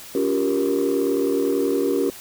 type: chord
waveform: sine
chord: G half-diminished seventh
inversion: second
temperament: just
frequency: 282.2 / 352.8 / 392 / 470.4 Hz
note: Db4 / F4 / G4 / Bb4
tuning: +31 / +18 / 0 / +16 cents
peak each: -22 / -25 / -21 / -23 dBFS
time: 0.15-2.1 s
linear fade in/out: 2 ms
effects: tanh soft clip ceiling -13 dBFS + white hiss -40 dBFS RMS until 2.2 s